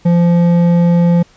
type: tone with hard clipping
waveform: triangle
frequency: 172.4 Hz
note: F3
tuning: 22 cents flat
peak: -9 dBFS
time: 0.05-1.23 s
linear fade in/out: 10 ms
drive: 12 dB
effects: pink hiss -48 dBFS RMS until 1.36 s + resampled to 16000 Hz